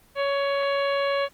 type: harmonic tone with a mistuned harmonic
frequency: 559 Hz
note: C#5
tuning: 14 cents sharp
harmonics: 1 / 2 / 3 / 4 / 5 / 6 / 7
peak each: -23 / -29 / -33 / -35 / -37 / -39 / -40 dBFS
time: 0.15-1.29 s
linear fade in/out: 50 ms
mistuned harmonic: 7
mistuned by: +67 cents
effects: pink hiss -57 dBFS RMS until 1.33 s + Opus 24 kbps